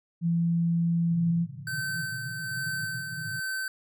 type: tone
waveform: sine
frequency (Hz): 168.9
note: E3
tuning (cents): +42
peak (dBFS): -22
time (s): 0.21-1.47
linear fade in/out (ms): 50
type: band-pass noise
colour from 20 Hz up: pink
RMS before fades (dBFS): -40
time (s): 1.11-3.4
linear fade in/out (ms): 5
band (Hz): 110 to 170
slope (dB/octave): 96
type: tone with tremolo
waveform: square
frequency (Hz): 1539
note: G6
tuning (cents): -32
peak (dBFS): -30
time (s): 1.67-3.68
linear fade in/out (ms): 2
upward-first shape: sine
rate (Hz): 1.2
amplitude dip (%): 45
effects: none